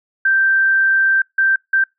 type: tone bursts at uneven times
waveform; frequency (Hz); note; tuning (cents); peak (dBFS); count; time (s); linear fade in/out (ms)
sine; 1567; G6; -1; -11; 3; 0.25-1.22 / 1.38-1.56 / 1.73-1.84; 5
effects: noise-tail reverb RT60 0.2 s tail -26 dB re dry